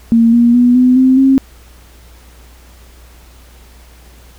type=tone with pitch steps; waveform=sine; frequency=229.9 / 237 / 244.4 / 252 / 259.8 / 267.9 Hz; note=A#3 / A#3 / B3 / B3 / C4 / C4; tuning=-24 / +29 / -18 / +35 / -12 / +41 cents; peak=-5 dBFS; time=0.12-1.38 s; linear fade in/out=0 ms; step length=210 ms; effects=added 60 Hz sine -39 dBFS peak until 4.38 s + pink hiss -45 dBFS RMS until 4.38 s